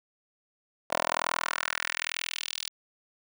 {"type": "tone with high-pass filter sweep", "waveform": "10% pulse", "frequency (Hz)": 41.1, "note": "E1", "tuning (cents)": -4, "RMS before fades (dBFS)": -32, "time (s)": [0.9, 2.69], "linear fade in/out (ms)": 10, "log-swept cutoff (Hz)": [680, 4000], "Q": 1.9, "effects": []}